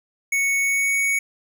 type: tone with pitch glide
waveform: square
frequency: 2217 to 2230 Hz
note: C#7 to C#7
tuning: 0 to +10 cents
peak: -19 dBFS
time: 0.32-1.19 s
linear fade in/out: 5 ms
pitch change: +10 cents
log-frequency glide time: 0.59-0.95 s
effects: none